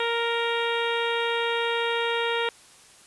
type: harmonic tone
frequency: 466.2 Hz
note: A#4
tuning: in tune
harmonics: 1 / 2 / 3 / 4 / 5 / 6 / 7 / 8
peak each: -27 / -30 / -32 / -33 / -34 / -35 / -35 / -36 dBFS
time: 0-2.49 s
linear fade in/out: 2 ms
effects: white hiss -52 dBFS RMS until 3.06 s + resampled to 24000 Hz